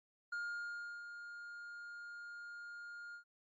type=tone with ADSR envelope; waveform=triangle; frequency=1415 Hz; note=F6; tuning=22 cents sharp; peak=-36 dBFS; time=0.32-3.24 s; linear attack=7 ms; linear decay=700 ms; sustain=-9 dB; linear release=96 ms; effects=MP3 32 kbps